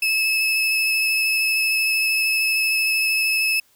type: tone with vibrato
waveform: 35% pulse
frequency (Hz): 2600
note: E7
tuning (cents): -24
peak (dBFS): -16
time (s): 0.02-3.6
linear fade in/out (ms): 5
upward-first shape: sine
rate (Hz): 13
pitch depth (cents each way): 14
effects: white hiss -59 dBFS RMS until 3.75 s